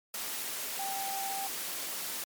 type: tone in noise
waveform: sine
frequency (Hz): 784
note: G5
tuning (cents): 0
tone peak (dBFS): -35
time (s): 0.79-1.47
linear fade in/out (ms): 2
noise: white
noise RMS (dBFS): -37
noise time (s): 0.14-2.24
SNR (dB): -1
effects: high-pass 200 Hz 12 dB/octave + MP3 96 kbps